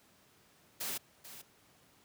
white noise with echo, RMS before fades -38 dBFS, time 0.8-0.98 s, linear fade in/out 10 ms, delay 440 ms, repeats 1, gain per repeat -12 dB, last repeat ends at 1.42 s, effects pink hiss -65 dBFS RMS until 2.04 s + high-pass 100 Hz 12 dB/octave

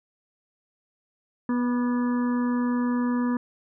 harmonic tone with a mistuned harmonic, 244.7 Hz, B3, 16 cents flat, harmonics 1 / 2 / 4 / 5 / 6 / 7, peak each -22 / -36 / -35 / -39 / -47 / -41 dBFS, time 1.49-3.37 s, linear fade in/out 2 ms, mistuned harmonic 5, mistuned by -25 cents, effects none

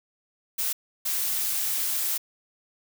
blue noise bursts at uneven times, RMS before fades -27 dBFS, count 2, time 0.58-0.73 / 1.05-2.18 s, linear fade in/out 10 ms, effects none

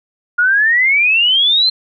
sine exponential sweep, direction up, 1410 to 4186 Hz, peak -9 dBFS, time 0.38-1.7 s, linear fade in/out 10 ms, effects none

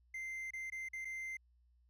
triangle tone with dropouts, 2083 Hz, C7, 8 cents flat, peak -39 dBFS, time 0.14-1.37 s, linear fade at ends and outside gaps 5 ms, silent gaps 0.507-0.534 / 0.701-0.721 / 0.887-0.932 / 1.048-1.052 s, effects added 60 Hz sine -67 dBFS peak until 1.89 s

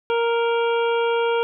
harmonic tone, 466.2 Hz, A#4, in tune, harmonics 1 / 2 / 3 / 5 / 6 / 7, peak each -19 / -25 / -29 / -33 / -35 / -36 dBFS, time 0.1-1.43 s, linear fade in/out 0 ms, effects none

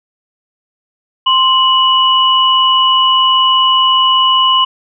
sine tone pair together, 1046.5 / 2945 Hz, C6 / F#7, 0 / -9 cents, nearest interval octave + tritone, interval 1791 cents, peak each -10 dBFS, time 1.26-4.65 s, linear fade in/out 10 ms, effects none

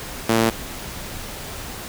sawtooth tone with high-pass filter, 113.3 Hz, A#2, 49 cents flat, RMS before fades -18 dBFS, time 0.29-0.5 s, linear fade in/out 5 ms, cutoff 250 Hz, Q 0.91, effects pink hiss -33 dBFS RMS until 1.88 s

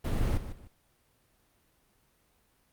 brown noise with echo, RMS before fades -28 dBFS, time 0.04-0.38 s, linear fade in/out 10 ms, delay 150 ms, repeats 2, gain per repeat -11 dB, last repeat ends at 0.68 s, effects pink hiss -69 dBFS RMS until 2.72 s + Opus 32 kbps

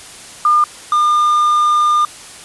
sine / triangle tone pair in turn, 1207 / 1207 Hz, D6 / D6, +47 / +47 cents, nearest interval unison, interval 0 cents, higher neither, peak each -8 dBFS, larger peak neither, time 0.45-0.64 / 0.92-2.05 s, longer second, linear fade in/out 2 ms, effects white hiss -35 dBFS RMS until 2.44 s + resampled to 24000 Hz

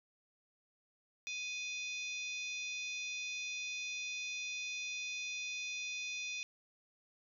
harmonic tone with a mistuned harmonic, 830.6 Hz, G#5, in tune, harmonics 3 / 4 / 5 / 6 / 7 / 8, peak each -40 / -47 / -53 / -54 / -49 / -57 dBFS, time 1.27-6.43 s, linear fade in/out 0 ms, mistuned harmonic 4, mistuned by +100 cents, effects none

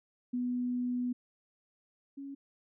sine tone pair in turn, 246.9 / 277.1 Hz, B3 / C#4, 0 / -1 cents, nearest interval major second, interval 199 cents, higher second, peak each -30 / -40 dBFS, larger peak first, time 0.33-1.13 / 2.17-2.35 s, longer first, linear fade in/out 10 ms, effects none

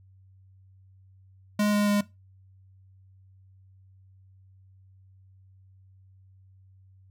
square tone with pitch steps, 208 / 206.4 / 204.9 Hz, G#3 / G#3 / G#3, +3 / -10 / -23 cents, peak -22 dBFS, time 1.59-2.01 s, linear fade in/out 5 ms, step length 140 ms, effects noise-tail reverb RT60 0.2 s tail -18 dB re dry + added 95 Hz sine -53 dBFS peak until 7.1 s

